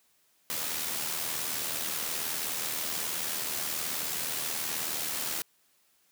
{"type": "noise with amplitude modulation", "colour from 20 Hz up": "white", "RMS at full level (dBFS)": -31, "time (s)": [0.5, 5.42], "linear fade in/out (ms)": 0, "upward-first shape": "sine", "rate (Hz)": 78.8, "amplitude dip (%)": 45, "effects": ["white hiss -68 dBFS RMS until 6.11 s", "high-pass 100 Hz 12 dB/octave"]}